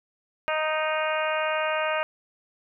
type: harmonic tone with a mistuned harmonic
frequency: 311.1 Hz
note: D#4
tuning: in tune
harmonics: 2 / 3 / 4 / 5 / 6 / 7 / 8 / 9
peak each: -27 / -32 / -31 / -32 / -37 / -37 / -34 / -36 dBFS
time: 0.48-2.03 s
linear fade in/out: 0 ms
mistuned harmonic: 8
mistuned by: -17 cents
effects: none